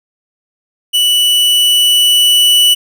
45% pulse tone with level ramp, 2960 Hz, F#7, in tune, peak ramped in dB -8 to -5 dBFS, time 0.93-2.75 s, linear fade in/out 20 ms, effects none

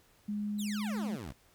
sine tone with pitch glide, 207.7 to 211.5 Hz, G#3 to G#3, 0 to +32 cents, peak -32 dBFS, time 0.28-1.16 s, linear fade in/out 10 ms, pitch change +32 cents, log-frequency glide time 0.68-0.95 s
15% pulse exponential sweep, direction down, 4186 to 55.5 Hz, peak -34 dBFS, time 0.58-1.33 s, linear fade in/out 20 ms
effects pink hiss -65 dBFS RMS until 1.54 s

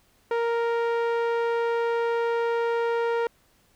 sawtooth tone with low-pass filter, 466.2 Hz, A#4, in tune, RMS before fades -25 dBFS, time 0.31-3.27 s, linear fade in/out 2 ms, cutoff 1800 Hz, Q 0.61, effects pink hiss -63 dBFS RMS until 3.75 s

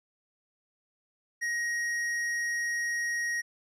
sine tone with hard clipping, 1884 Hz, A#6, 18 cents sharp, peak -30 dBFS, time 1.41-3.42 s, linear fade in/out 20 ms, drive 9 dB, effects none

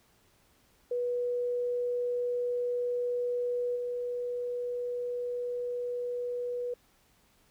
sine tone with level steps, 488.1 Hz, B4, 20 cents flat, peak -28 / -31 dBFS, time 0.91-6.74 s, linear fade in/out 5 ms, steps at 3.75 s, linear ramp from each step 20 ms, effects pink hiss -66 dBFS RMS until 7.5 s

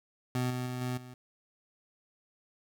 25% pulse tone with level steps, 125.5 Hz, B2, 28 cents sharp, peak -25 / -29 / -31 / -28 / -42 dBFS, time 0.35-1.14 s, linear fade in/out 2 ms, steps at 0.5 / 0.66 / 0.81 / 0.97 s, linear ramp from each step 5 ms, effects none

